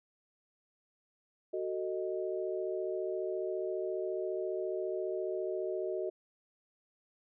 sine chord, D# diminished, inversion first, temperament just, 373.4 / 448 / 622.3 Hz, F#4 / A4 / D#5, +16 / +31 / 0 cents, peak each -35 / -40 / -38 dBFS, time 1.53-6.1 s, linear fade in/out 10 ms, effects none

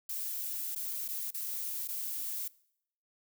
violet noise with dropouts, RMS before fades -37 dBFS, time 0.09-2.48 s, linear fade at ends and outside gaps 5 ms, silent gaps 0.75-0.759 / 1.081-1.086 / 1.307-1.343 / 1.876-1.886 s, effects noise-tail reverb RT60 0.7 s tail -22 dB re dry

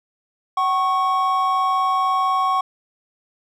triangle tone pair together, 757 / 1099 Hz, F#5 / C#6, +39 / -15 cents, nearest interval tritone, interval 646 cents, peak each -20 / -16 dBFS, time 0.57-2.61 s, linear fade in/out 5 ms, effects none

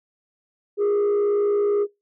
sine tone with frequency modulation, 410 Hz, G#4, 22 cents flat, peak -15 dBFS, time 0.77-1.87 s, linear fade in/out 50 ms, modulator 58.1 Hz, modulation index 0.34, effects noise-tail reverb RT60 0.2 s tail -24 dB re dry + tanh soft clip ceiling -17 dBFS

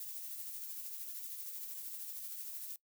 violet noise with tremolo, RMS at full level -43 dBFS, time 0-2.76 s, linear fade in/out 2 ms, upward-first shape triangle, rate 13 Hz, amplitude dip 40%, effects noise-tail reverb RT60 0.1 s tail -21 dB re dry

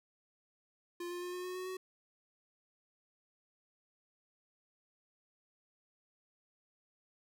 square tone with pitch steps, 349.2 / 353.1 / 356.9 / 360.9 / 364.9 / 368.9 / 373 Hz, F4 / F4 / F4 / F#4 / F#4 / F#4 / F#4, 0 / +19 / +38 / -43 / -24 / -5 / +14 cents, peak -40 dBFS, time 1-1.77 s, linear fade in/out 5 ms, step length 110 ms, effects none

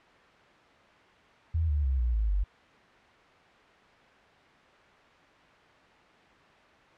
sine tone with pitch steps, 81.4 / 73.36 / 66.12 / 59.59 / 53.7 / 48.4 Hz, E2 / D2 / C2 / A#1 / A1 / G1, -21 / -1 / +19 / +39 / -41 / -21 cents, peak -24 dBFS, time 1.54-2.44 s, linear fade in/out 10 ms, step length 150 ms, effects white hiss -56 dBFS RMS until 6.97 s + low-pass 2000 Hz 12 dB/octave

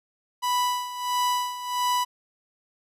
45% pulse tone with tremolo, 987.8 Hz, B5, in tune, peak -21 dBFS, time 0.42-2.05 s, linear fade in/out 20 ms, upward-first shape sine, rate 1.5 Hz, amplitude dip 75%, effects resampled to 32000 Hz

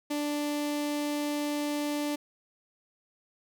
sawtooth tone with notch filter, 293.7 Hz, D4, in tune, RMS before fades -31 dBFS, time 0.1-2.16 s, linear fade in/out 10 ms, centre 1400 Hz, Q 1.9, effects none

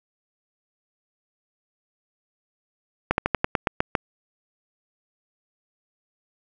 slowing click train, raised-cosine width 0.5 ms, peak -4 dBFS, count 9, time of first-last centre 3.11-3.952 s, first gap 71 ms, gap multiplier 1.11, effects none

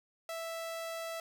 sawtooth tone, 659.3 Hz, E5, in tune, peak -34 dBFS, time 0.29-1.2 s, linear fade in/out 2 ms, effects none

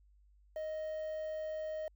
triangle tone with quantisation, 622.3 Hz, D#5, in tune, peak -35 dBFS, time 0.56-1.88 s, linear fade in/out 2 ms, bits 10, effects added 50 Hz sine -62 dBFS peak until 1.95 s

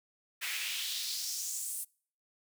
pink noise with high-pass filter sweep, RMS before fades -37 dBFS, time 0.41-1.85 s, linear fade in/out 20 ms, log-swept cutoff 2000 to 10000 Hz, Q 2.6, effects noise-tail reverb RT60 0.5 s tail -26 dB re dry

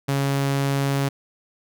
sawtooth tone, 138.59 Hz, C#3, in tune, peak -16 dBFS, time 0.08-1.09 s, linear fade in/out 10 ms, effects none

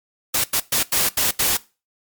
white noise bursts at uneven times, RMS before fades -19 dBFS, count 6, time 0.34-0.44 / 0.53-0.6 / 0.72-0.83 / 0.92-1.09 / 1.17-1.31 / 1.39-1.57 s, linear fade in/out 5 ms, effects noise-tail reverb RT60 0.3 s tail -20 dB re dry + MP3 96 kbps

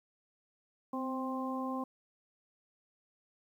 harmonic tone with a mistuned harmonic, 262.7 Hz, C4, 7 cents sharp, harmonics 1 / 2 / 3 / 4, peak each -36 / -42 / -43 / -40 dBFS, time 0.93-1.84 s, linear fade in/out 5 ms, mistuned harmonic 1, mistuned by -25 cents, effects 11-bit

